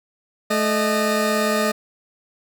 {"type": "tone pair together", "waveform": "20% pulse", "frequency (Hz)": [216.7, 612.9], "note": ["A3", "D#5"], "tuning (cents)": [-26, -26], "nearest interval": "octave + tritone", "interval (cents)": 1800, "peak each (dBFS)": -16, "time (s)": [0.5, 1.72], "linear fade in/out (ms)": 10, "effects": []}